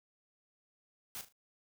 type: noise with echo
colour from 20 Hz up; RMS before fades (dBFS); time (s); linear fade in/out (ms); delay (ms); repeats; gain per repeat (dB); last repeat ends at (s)
white; -43; 1.15-1.21; 0; 38; 3; -10; 1.324
effects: none